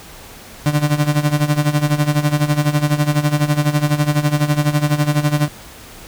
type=tone with tremolo; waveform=35% pulse; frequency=148.2 Hz; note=D3; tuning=16 cents sharp; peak=-9 dBFS; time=0.66-5.48 s; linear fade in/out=0 ms; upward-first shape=sine; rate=12 Hz; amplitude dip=80%; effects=pink hiss -38 dBFS RMS until 6.07 s